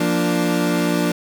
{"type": "chord", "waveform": "30% pulse", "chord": "Bb major", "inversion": "second", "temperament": "equal", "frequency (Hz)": [174.61, 233.1, 293.7], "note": ["F3", "Bb3", "D4"], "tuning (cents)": [0, 0, 0], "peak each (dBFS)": [-18, -21, -18], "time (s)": [0, 1.12], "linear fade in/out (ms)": 5, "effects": []}